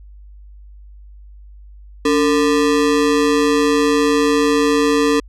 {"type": "ring-modulated tone", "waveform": "square", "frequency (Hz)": 369.4, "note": "F#4", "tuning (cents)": -3, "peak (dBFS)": -10, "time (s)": [2.05, 5.2], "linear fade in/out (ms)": 5, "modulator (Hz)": 83, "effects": ["added 50 Hz sine -37 dBFS peak until 5.28 s", "low-pass 8000 Hz 12 dB/octave"]}